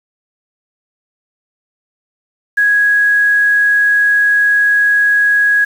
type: tone with quantisation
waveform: sine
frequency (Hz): 1661.2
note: G#6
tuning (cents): 0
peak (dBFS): -8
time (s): 2.57-5.65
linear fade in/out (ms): 10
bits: 6
effects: none